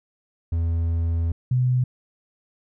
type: tone pair in turn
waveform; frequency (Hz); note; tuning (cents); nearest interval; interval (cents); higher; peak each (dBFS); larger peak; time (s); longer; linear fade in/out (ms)
triangle / sine; 83.3 / 126.08; E2 / B2; +19 / +36; perfect fifth; 717; second; -18 / -17; second; 0.52-1.32 / 1.51-1.84; first; 5
effects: none